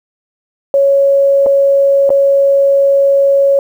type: tone with dropouts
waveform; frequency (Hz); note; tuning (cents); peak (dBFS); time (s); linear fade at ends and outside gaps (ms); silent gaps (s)
sine; 554.4; C#5; 0; -6; 0.74-3.59; 1; 1.462-1.466 / 2.093-2.103
effects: 7-bit